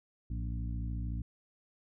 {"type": "harmonic tone with a mistuned harmonic", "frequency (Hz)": 58.5, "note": "A#1", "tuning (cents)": 7, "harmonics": [1, 2, 3, 4, 5], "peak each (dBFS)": [-35, -39, -45, -47, -50], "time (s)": [0.3, 1.22], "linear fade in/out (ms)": 5, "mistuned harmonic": 2, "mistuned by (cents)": -74, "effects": []}